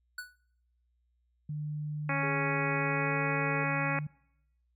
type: tone with exponential decay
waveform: square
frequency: 1480 Hz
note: F#6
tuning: in tune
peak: -35 dBFS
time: 0.18-0.36 s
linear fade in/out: 5 ms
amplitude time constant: 39 ms
type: tone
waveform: sine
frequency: 150 Hz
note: D3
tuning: 37 cents sharp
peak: -33 dBFS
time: 1.49-4.07 s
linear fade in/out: 5 ms
type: harmonic tone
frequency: 277.2 Hz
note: C#4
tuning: in tune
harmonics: 1 / 2 / 3 / 4 / 5 / 6 / 7 / 8 / 9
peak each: -38 / -38 / -38 / -38 / -38 / -38 / -38 / -38 / -38 dBFS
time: 2.09-3.99 s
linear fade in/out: 2 ms
type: tone with pitch glide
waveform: sine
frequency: 415.3 to 439.2 Hz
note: G#4 to A4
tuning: 0 to -3 cents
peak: -38 dBFS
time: 2.23-3.64 s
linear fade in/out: 2 ms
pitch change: +97 cents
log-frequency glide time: 2.71-3.23 s
effects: noise-tail reverb RT60 0.8 s tail -25 dB re dry + added 60 Hz sine -70 dBFS peak until 4.75 s